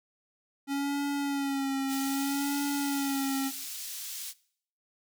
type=tone with vibrato; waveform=square; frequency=277.2 Hz; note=C#4; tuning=in tune; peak=-29 dBFS; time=0.67-3.52 s; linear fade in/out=50 ms; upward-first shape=sine; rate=0.63 Hz; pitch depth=42 cents each way
type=high-pass noise; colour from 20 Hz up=pink; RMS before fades=-39 dBFS; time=1.87-4.34 s; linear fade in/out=50 ms; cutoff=4500 Hz; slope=12 dB/octave
effects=noise-tail reverb RT60 0.6 s tail -21 dB re dry